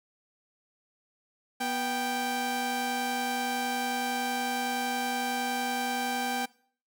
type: tone pair together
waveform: sawtooth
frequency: 244.4 / 784 Hz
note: B3 / G5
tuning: -18 / 0 cents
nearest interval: octave + minor sixth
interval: 2018 cents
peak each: -30 / -26 dBFS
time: 1.6-6.46 s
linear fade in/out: 10 ms
effects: noise-tail reverb RT60 0.5 s tail -22 dB re dry